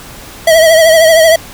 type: tone with vibrato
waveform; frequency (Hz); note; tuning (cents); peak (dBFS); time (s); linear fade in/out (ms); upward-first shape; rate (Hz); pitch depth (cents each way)
square; 647; E5; -32; -4; 0.47-1.36; 5; triangle; 13; 65
effects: pink hiss -31 dBFS RMS until 1.53 s